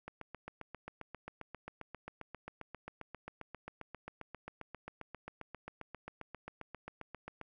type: click train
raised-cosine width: 0.5 ms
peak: -29 dBFS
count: 56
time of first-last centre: 0.08-7.413 s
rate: 7.5 Hz
effects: none